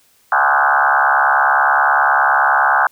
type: tone with frequency modulation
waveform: sine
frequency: 1157 Hz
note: D6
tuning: 26 cents flat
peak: -10 dBFS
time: 0.32-2.87 s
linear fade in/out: 2 ms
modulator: 69.6 Hz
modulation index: 6.2
effects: white hiss -55 dBFS RMS until 2.91 s